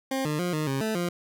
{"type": "tone with pitch steps", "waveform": "20% pulse", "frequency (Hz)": [266.4, 151, 177.5, 153.9, 135.5, 219, 174.9], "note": ["C4", "D3", "F3", "D#3", "C#3", "A3", "F3"], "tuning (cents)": [31, 48, 28, -19, -39, -8, 3], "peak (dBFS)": -21, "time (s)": [0.11, 1.09], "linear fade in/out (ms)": 5, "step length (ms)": 140, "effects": []}